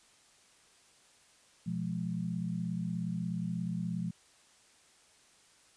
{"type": "chord", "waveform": "sine", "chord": "F diminished", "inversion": "second", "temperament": "equal with one note detuned", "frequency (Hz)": [123.47, 174.61, 211.4], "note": ["Cb3", "F3", "Ab3"], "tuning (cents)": [0, 0, 31], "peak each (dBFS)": [-40, -34, -39], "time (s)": [1.66, 4.11], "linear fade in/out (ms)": 10, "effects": ["white hiss -63 dBFS RMS until 5.76 s", "resampled to 22050 Hz"]}